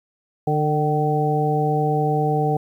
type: harmonic tone with a mistuned harmonic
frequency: 149.9 Hz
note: D3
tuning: 36 cents sharp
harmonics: 1 / 2 / 3 / 4 / 5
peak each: -21 / -28 / -23 / -32 / -22 dBFS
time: 0.47-2.57 s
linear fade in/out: 5 ms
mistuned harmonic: 5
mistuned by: +34 cents
effects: 9-bit